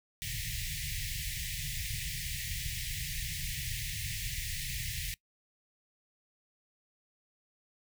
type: band-stop noise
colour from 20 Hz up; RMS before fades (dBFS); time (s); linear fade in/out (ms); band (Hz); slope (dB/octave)
pink; -37; 0.22-5.14; 0; 160 to 1800; 96
effects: noise-tail reverb RT60 0.1 s tail -22 dB re dry